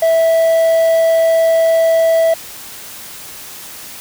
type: tone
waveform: triangle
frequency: 656 Hz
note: E5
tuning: 9 cents flat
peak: -7 dBFS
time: 0.02-2.34 s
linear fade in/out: 5 ms
effects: white hiss -32 dBFS RMS until 4 s